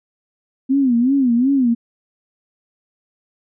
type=tone with vibrato; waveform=sine; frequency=255.3 Hz; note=C4; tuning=42 cents flat; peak=-12 dBFS; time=0.69-1.75 s; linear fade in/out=20 ms; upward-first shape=sine; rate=2.7 Hz; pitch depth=160 cents each way; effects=none